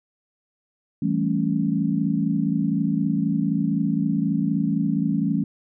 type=chord; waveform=sine; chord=A dominant seventh; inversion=second; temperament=equal; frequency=164.81 / 196 / 220 / 277.2 Hz; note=E3 / G3 / A3 / C#4; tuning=0 / 0 / 0 / 0 cents; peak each=-25 dBFS; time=1.02-5.44 s; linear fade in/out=5 ms; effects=none